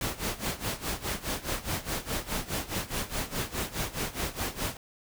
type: noise with tremolo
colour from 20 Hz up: pink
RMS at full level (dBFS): -30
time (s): 0.01-4.77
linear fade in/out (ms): 2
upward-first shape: sine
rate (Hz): 4.8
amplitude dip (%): 85
effects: none